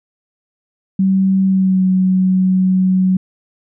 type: tone with pitch glide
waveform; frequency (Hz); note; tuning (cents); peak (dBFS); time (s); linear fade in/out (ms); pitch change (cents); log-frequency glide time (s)
sine; 191.4 to 186.49; G3 to F#3; -41 to +14; -10; 0.99-3.17; 5; -45; 1.46-1.84
effects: none